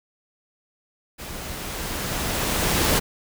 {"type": "noise with level ramp", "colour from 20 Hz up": "pink", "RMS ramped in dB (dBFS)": [-36, -19], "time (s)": [1.18, 3], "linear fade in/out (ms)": 20, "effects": []}